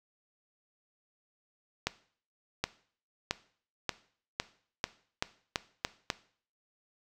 accelerating click train, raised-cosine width 0.2 ms, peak -11 dBFS, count 10, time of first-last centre 1.87-6.102 s, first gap 770 ms, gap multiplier 0.87, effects noise-tail reverb RT60 0.5 s tail -17 dB re dry

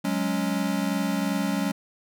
square chord, F# suspended second, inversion none, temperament equal, 185 / 207.7 / 277.2 Hz, F#3 / G#3 / C#4, 0 / 0 / 0 cents, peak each -29 dBFS, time 0.04-1.72 s, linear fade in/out 10 ms, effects none

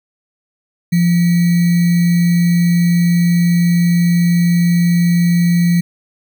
sine tone with sample-and-hold, 172.9 Hz, F3, 17 cents flat, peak -9 dBFS, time 0.92-5.81 s, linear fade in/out 10 ms, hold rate 2100 Hz, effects none

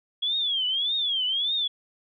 sine tone with vibrato, 3322 Hz, G#7, in tune, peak -23 dBFS, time 0.22-1.68 s, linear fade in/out 10 ms, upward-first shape triangle, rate 1.7 Hz, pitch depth 210 cents each way, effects none

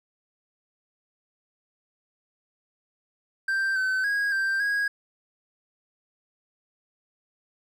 triangle tone with pitch steps, 1571 / 1526 / 1644 / 1574 / 1646 Hz, G6 / G6 / G#6 / G6 / G#6, +3 / -47 / -18 / +7 / -16 cents, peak -21 dBFS, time 3.48-4.88 s, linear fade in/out 5 ms, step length 280 ms, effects none

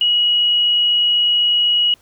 sine tone, 2908 Hz, F#7, 31 cents flat, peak -12 dBFS, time 0.01-1.94 s, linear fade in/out 2 ms, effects pink hiss -54 dBFS RMS until 2.01 s

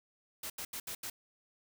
white noise bursts at uneven times, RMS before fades -41 dBFS, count 5, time 0.43-0.5 / 0.58-0.65 / 0.73-0.8 / 0.87-0.95 / 1.03-1.1 s, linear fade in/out 5 ms, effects none

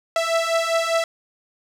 sawtooth beating tone pair, 659.3 / 664.3 Hz, E5 / E5, 0 / +13 cents, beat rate 5 Hz, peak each -18 / -18 dBFS, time 0.16-1.04 s, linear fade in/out 2 ms, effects low-pass 8000 Hz 12 dB/octave + 8-bit

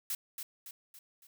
blue noise with echo, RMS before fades -35 dBFS, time 0.1-0.15 s, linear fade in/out 2 ms, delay 280 ms, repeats 4, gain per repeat -6 dB, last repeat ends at 1.27 s, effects none

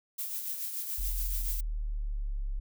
violet noise with tremolo, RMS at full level -34 dBFS, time 0.18-1.61 s, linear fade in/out 10 ms, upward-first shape triangle, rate 7 Hz, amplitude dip 50%
sine linear sweep, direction down, 41.81 to 33.78 Hz, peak -30 dBFS, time 0.98-2.6 s, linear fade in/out 10 ms
effects none

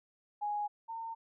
sine tone pair in turn, 830 / 909.2 Hz, G#5 / A#5, -1 / -43 cents, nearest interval major second, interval 158 cents, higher second, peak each -32 / -38 dBFS, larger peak first, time 0.41-0.68 / 0.88-1.15 s, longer neither, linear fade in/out 20 ms, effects none

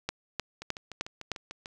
two click trains, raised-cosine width 0.2 ms, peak -13 / -23 dBFS, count 5 / 8, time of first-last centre 0.09-1.317 / 0.62-1.659 s, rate 3.26 / 6.74 Hz, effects none

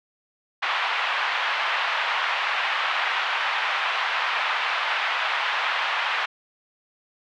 pink band-pass noise, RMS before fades -25 dBFS, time 0.62-6.26 s, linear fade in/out 10 ms, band 850 to 3200 Hz, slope 24 dB/octave, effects none

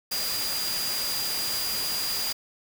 sine tone in noise, 4831 Hz, D8, 48 cents sharp, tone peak -29 dBFS, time 0.11-2.33 s, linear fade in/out 10 ms, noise white, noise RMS -31 dBFS, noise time 0.11-2.33 s, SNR -1 dB, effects none

